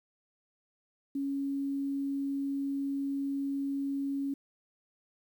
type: tone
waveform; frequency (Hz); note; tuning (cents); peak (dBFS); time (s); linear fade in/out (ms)
sine; 277.2; C#4; 0; -30; 1.15-4.34; 5
effects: 10-bit